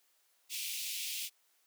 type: high-pass noise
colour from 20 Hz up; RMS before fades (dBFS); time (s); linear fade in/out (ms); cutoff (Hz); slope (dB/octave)
pink; -39; 0.49-1.3; 50; 2400; 48
effects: white hiss -72 dBFS RMS until 1.66 s + high-pass 400 Hz 12 dB/octave